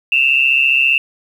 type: tone pair together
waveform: sine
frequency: 2624 / 2759 Hz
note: E7 / F7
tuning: -9 / -22 cents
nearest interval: minor second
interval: 87 cents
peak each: -13 dBFS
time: 0.12-0.98 s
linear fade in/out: 2 ms
effects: 7-bit